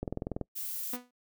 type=click train; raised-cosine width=2 ms; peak=-20 dBFS; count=9; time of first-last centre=0.03-0.413 s; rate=20.9 Hz
type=noise; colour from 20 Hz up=violet; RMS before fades=-37 dBFS; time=0.55-0.97 s; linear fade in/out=20 ms
type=tone with exponential decay; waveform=sawtooth; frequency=246.9 Hz; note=B3; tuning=in tune; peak=-29 dBFS; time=0.93-1.11 s; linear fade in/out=5 ms; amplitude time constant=37 ms
effects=noise-tail reverb RT60 0.1 s tail -25 dB re dry